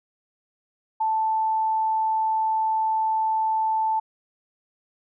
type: tone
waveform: sine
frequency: 880 Hz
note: A5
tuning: in tune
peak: -20 dBFS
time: 1-4 s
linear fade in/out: 10 ms
effects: none